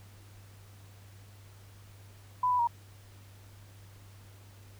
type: tone with pitch steps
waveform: sine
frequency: 998 / 991 / 944 Hz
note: B5 / B5 / A#5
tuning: +18 / +6 / +22 cents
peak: -24 dBFS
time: 2.43-2.673 s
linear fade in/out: 5 ms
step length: 81 ms
effects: added 99 Hz sine -51 dBFS peak until 4.79 s + pink hiss -59 dBFS RMS until 4.79 s